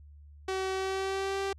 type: tone with pitch glide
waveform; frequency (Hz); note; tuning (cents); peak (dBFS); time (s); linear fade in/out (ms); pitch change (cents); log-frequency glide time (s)
sawtooth; 380 to 391.4; F#4 to G4; +46 to -3; -26; 0.48-1.53; 5; +51; 0.72-1.4
effects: added 73 Hz sine -49 dBFS peak until 1.58 s + low-pass 7000 Hz 12 dB/octave